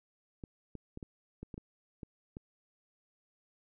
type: clicks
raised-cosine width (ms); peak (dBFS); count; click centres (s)
3; -30; 9; 0.438 / 0.753 / 0.974 / 1.028 / 1.43 / 1.542 / 1.579 / 2.032 / 2.369
effects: none